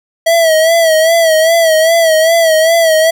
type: tone with vibrato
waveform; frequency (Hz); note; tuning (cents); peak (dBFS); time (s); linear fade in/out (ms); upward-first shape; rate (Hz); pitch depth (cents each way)
square; 650; E5; -24; -7; 0.26-3.11; 10; sine; 2.5; 62
effects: none